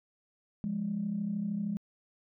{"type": "tone pair together", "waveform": "sine", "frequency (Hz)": [174.65, 207.7], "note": ["F3", "G#3"], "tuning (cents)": [0, 0], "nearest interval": "minor third", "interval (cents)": 300, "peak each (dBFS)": [-36, -31], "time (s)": [0.64, 1.77], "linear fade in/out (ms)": 0, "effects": ["tanh soft clip ceiling -23 dBFS"]}